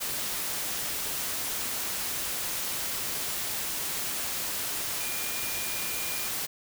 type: tone in noise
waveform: sine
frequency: 2415 Hz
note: D7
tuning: 48 cents sharp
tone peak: -40 dBFS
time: 4.99-6.29 s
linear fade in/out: 20 ms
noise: white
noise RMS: -32 dBFS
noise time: 0-6.47 s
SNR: -11 dB
effects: none